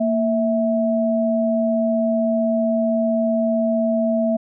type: tone pair together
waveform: sine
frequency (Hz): 230.4 / 654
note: A#3 / E5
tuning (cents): -20 / -14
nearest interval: octave + tritone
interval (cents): 1806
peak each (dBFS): -19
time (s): 0-4.37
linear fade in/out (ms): 10
effects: none